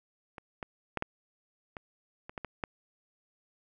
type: clicks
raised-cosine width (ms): 0.5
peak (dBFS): -28 / -22 / -16 / -16 / -25 / -27 / -22 / -22 / -17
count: 9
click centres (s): 0.382 / 0.628 / 0.973 / 1.024 / 1.768 / 2.295 / 2.378 / 2.447 / 2.638
effects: none